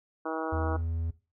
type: harmonic tone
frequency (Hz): 160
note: D#3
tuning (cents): +49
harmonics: 2 / 3 / 4 / 5 / 6 / 7 / 8 / 9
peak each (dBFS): -35 / -37 / -38 / -39 / -40 / -40 / -41 / -42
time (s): 0.25-0.77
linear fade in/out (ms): 10
type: tone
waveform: triangle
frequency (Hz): 82.41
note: E2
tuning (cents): 0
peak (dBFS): -27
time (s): 0.52-1.11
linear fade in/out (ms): 10
effects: noise-tail reverb RT60 0.3 s tail -17 dB re dry